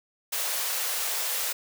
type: high-pass noise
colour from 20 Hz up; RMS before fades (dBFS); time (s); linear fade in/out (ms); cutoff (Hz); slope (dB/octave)
white; -29; 0.32-1.53; 10; 440; 48
effects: none